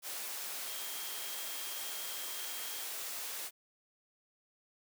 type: tone in noise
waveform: sine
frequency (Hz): 3231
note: G#7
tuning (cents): -48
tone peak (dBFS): -49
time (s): 0.64-2.87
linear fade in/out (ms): 50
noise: white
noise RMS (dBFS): -41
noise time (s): 0.02-3.51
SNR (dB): -11
effects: high-pass 400 Hz 12 dB/octave